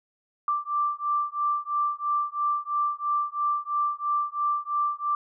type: beating tone pair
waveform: sine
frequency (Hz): 1174.7 / 1177.7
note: D6 / D6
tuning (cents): 0 / +4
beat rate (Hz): 3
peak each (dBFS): -27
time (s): 0.48-5.15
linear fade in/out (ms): 2
effects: none